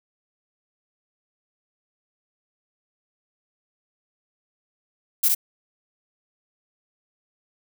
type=noise with echo; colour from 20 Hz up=violet; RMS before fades=-18 dBFS; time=5.23-5.29 s; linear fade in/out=10 ms; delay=59 ms; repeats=1; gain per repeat=-2 dB; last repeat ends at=5.349 s; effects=none

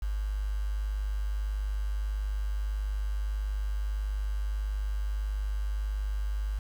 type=tone with quantisation; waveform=sine; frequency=50.8 Hz; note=G#1; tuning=38 cents flat; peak=-28 dBFS; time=0.02-6.59 s; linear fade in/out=5 ms; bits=8; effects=none

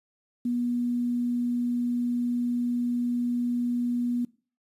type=tone with quantisation; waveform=sine; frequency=242.2 Hz; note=B3; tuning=34 cents flat; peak=-24 dBFS; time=0.45-4.25 s; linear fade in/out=5 ms; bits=9; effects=noise-tail reverb RT60 0.4 s tail -22 dB re dry + resampled to 32000 Hz

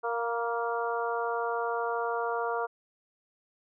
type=harmonic tone with a mistuned harmonic; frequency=233.1 Hz; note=A#3; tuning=in tune; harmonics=2 / 3 / 4 / 5 / 6; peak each=-32 / -34 / -35 / -36 / -37 dBFS; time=0.03-2.67 s; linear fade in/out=20 ms; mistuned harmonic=4; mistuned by=+21 cents; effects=none

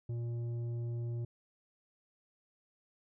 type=tone with tanh clipping; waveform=sine; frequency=118.1 Hz; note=A#2; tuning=23 cents sharp; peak=-36 dBFS; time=0.09-1.25 s; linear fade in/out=5 ms; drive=8 dB; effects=none

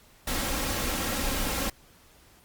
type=noise with comb filter; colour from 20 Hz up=pink; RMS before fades=-29 dBFS; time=0.27-1.7 s; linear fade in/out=5 ms; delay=3.7 ms; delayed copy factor=+0.5; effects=pink hiss -57 dBFS RMS until 2.44 s + Opus 48 kbps

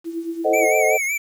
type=tone with tremolo; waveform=sine; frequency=332.5 Hz; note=E4; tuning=15 cents sharp; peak=-21 dBFS; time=0.04-0.69 s; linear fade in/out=50 ms; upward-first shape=triangle; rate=8.8 Hz; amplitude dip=75%
type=chord; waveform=sine; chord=A diminished seventh; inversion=none; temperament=equal with one note detuned; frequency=440 / 523.3 / 622.3 / 747.7 Hz; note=A4 / C5 / Eb5 / Gb5; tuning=0 / 0 / 0 / +18 cents; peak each=-21 / -22 / -19 / -22 dBFS; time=0.44-0.98 s; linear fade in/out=20 ms
type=tone with vibrato; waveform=square; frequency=2245 Hz; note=C#7; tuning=21 cents sharp; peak=-21 dBFS; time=0.53-1.18 s; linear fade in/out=10 ms; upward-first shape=triangle; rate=5.3 Hz; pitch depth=99 cents each way
effects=8-bit

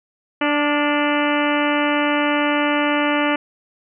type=harmonic tone with a mistuned harmonic; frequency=293.7 Hz; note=D4; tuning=in tune; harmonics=1 / 2 / 3 / 4 / 5 / 6 / 7 / 8 / 9 / 10; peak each=-20 / -23 / -25 / -26 / -27 / -28 / -28 / -29 / -30 / -30 dBFS; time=0.41-3.36 s; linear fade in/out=5 ms; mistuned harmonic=5; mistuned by=-34 cents; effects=none

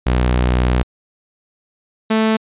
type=tone pair in turn; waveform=sawtooth; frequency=61.74 / 220 Hz; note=B1 / A3; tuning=0 / 0 cents; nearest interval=octave + minor seventh; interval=2200 cents; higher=second; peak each=-9 / -9 dBFS; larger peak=neither; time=0.06-0.83 / 2.1-2.37 s; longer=first; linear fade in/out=10 ms; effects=resampled to 8000 Hz

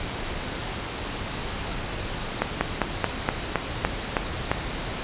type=slowing click train; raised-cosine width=0.5 ms; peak=-5 dBFS; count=9; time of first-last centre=2.42-4.515 s; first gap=190 ms; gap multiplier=1.09; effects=pink hiss -31 dBFS RMS until 5.03 s + resampled to 8000 Hz

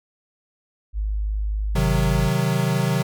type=tone; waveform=sine; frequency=51.91 Hz; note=G#1; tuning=in tune; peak=-21 dBFS; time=0.93-2.31 s; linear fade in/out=50 ms
type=chord; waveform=square; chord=C diminished; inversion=none; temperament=equal; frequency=130.81 / 155.56 / 185 Hz; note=C3 / Eb3 / Gb3; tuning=0 / 0 / 0 cents; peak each=-23 / -24 / -25 dBFS; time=1.75-3.03 s; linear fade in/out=10 ms
effects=none

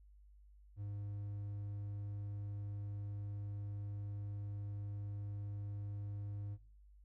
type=tone; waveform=triangle; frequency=101.9 Hz; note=G#2; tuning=32 cents flat; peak=-39 dBFS; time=0.76-6.58 s; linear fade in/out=50 ms; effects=noise-tail reverb RT60 0.4 s tail -21 dB re dry + added 50 Hz sine -59 dBFS peak until 7.04 s

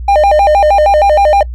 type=tone with vibrato; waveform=triangle; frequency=697 Hz; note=F5; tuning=4 cents flat; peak=-3 dBFS; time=0.08-1.43 s; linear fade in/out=5 ms; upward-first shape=square; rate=6.4 Hz; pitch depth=240 cents each way; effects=noise-tail reverb RT60 0.1 s tail -25 dB re dry + added 60 Hz sine -19 dBFS peak until 1.54 s

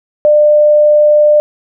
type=tone; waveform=sine; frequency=598 Hz; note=D5; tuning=31 cents sharp; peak=-4 dBFS; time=0.25-1.4 s; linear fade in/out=0 ms; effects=none

